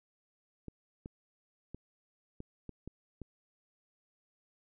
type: clicks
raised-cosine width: 3 ms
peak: -30 dBFS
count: 7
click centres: 0.683 / 1.059 / 1.746 / 2.404 / 2.693 / 2.876 / 3.217 s
effects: none